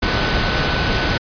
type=tone in noise; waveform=sine; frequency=1500 Hz; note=F#6; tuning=23 cents sharp; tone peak=-26 dBFS; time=0.02-1.18 s; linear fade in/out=10 ms; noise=pink; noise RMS=-18 dBFS; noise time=0.02-1.18 s; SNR=-11 dB; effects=resampled to 11025 Hz